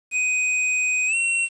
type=tone with pitch glide; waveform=square; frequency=2501 to 2727 Hz; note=D#7 to F7; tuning=+8 to -42 cents; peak=-20 dBFS; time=0.11-1.49 s; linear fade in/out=50 ms; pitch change=+150 cents; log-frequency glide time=1.07-1.15 s; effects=resampled to 22050 Hz + 8-bit